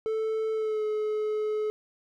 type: tone with pitch glide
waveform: triangle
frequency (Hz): 440 to 427.5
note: A4 to A4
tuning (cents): 0 to -50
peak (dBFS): -24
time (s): 0.06-1.7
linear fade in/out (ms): 0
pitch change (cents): -50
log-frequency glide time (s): 0.53-0.84
effects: none